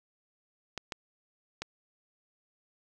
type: clicks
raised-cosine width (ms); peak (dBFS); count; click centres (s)
0.2; -18; 3; 0.777 / 0.922 / 1.62
effects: none